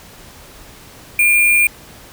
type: tone with sample-and-hold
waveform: sine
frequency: 2404 Hz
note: D7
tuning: 40 cents sharp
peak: -9 dBFS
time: 1.19-1.67 s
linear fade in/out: 2 ms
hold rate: 11025 Hz
effects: pink hiss -40 dBFS RMS until 2.12 s